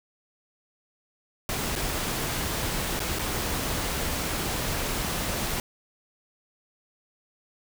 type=noise with dropouts; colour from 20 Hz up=pink; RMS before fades=-29 dBFS; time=1.49-5.6 s; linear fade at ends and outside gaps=1 ms; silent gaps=1.754-1.76 / 2.994-3.002 / 3.188-3.193 s; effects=none